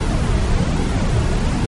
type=noise with flanger; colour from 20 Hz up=brown; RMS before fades=-17 dBFS; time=0-1.66 s; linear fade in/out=10 ms; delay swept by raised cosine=1.6 to 4 ms; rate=1.2 Hz; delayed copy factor=-0.5; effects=MP3 48 kbps